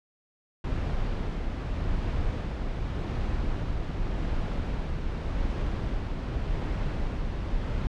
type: noise with tremolo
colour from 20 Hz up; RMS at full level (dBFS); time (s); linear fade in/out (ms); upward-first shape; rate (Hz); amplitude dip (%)
brown; -28; 0.64-7.87; 2; sine; 0.86; 25
effects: low-pass 4000 Hz 12 dB/octave